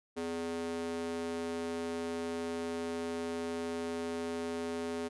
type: tone with high-pass filter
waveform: square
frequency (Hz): 83.6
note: E2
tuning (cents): +25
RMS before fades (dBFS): -37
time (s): 0.16-5.09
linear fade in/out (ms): 20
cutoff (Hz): 330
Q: 6.3
effects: resampled to 24000 Hz